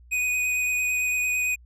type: tone with vibrato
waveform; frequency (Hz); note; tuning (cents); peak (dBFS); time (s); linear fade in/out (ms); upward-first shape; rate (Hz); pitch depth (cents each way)
square; 2490; D#7; +1; -23; 0.11-1.56; 20; triangle; 8.9; 16
effects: added 60 Hz sine -48 dBFS peak until 1.65 s + low-pass 12000 Hz 12 dB/octave